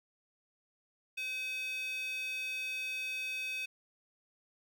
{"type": "tone with high-pass filter", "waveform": "square", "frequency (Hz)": 510, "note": "C5", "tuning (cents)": -44, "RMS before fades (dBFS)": -38, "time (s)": [1.17, 3.66], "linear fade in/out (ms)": 10, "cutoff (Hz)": 2700, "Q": 9, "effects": []}